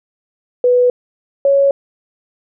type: tone pair in turn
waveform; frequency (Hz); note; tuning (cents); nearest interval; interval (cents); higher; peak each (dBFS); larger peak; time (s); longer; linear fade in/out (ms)
sine; 493.9 / 555.5; B4 / C#5; 0 / +4; major second; 204; second; -8; neither; 0.64-0.9 / 1.45-1.71; neither; 2
effects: none